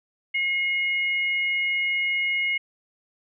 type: tone pair together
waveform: sine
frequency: 2155 / 2890 Hz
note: C#7 / F#7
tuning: -49 / -41 cents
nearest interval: perfect fourth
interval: 508 cents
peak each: -22 / -31 dBFS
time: 0.34-2.58 s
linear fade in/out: 10 ms
effects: none